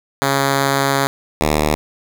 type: tone pair in turn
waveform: 5% pulse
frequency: 137.9 / 75.84 Hz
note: C#3 / D#2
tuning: -9 / -44 cents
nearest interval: minor seventh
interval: 1035 cents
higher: first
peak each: -3 dBFS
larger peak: neither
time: 0.22-1.07 / 1.41-1.75 s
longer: first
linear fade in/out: 0 ms
effects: none